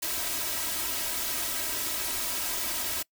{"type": "noise with comb filter", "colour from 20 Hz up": "white", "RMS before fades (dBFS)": -31, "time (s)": [0.02, 3.03], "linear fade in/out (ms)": 10, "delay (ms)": 3.1, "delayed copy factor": 0.7, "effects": ["noise-tail reverb RT60 0.1 s tail -24 dB re dry"]}